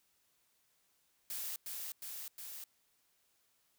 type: noise with echo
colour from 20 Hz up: blue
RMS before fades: -41 dBFS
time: 1.3-1.56 s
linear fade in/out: 2 ms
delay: 360 ms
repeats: 3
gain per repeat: -2 dB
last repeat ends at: 2.64 s
effects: white hiss -75 dBFS RMS until 3.78 s